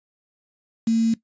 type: tone with quantisation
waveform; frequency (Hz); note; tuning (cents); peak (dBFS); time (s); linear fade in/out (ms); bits
sine; 226.5; A#3; -50; -16; 0.87-1.14; 5; 6
effects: noise-tail reverb RT60 0.1 s tail -17 dB re dry + resampled to 16000 Hz